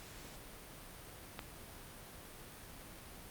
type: click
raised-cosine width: 0.3 ms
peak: -25 dBFS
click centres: 1.392 s
effects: pink hiss -52 dBFS RMS until 3.3 s + Opus 48 kbps